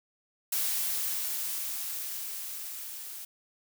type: noise with level ramp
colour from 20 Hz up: blue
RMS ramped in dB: -29 to -42 dBFS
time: 0.52-3.25 s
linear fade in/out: 5 ms
effects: none